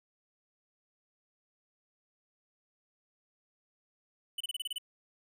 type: tone bursts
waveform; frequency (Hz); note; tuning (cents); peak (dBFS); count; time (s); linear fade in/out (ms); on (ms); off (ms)
square; 2988; F#7; +16; -34; 8; 4.38-4.783; 5; 25; 29
effects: none